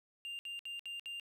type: tone bursts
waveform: triangle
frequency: 2794 Hz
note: F7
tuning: in tune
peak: -39 dBFS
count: 5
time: 0.25-1.198 s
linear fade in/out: 0 ms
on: 140 ms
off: 62 ms
effects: none